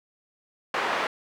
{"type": "band-pass noise", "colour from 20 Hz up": "pink", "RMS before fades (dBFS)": -27, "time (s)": [0.74, 1.07], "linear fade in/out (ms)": 2, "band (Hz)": [610, 2100], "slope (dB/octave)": 12, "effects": []}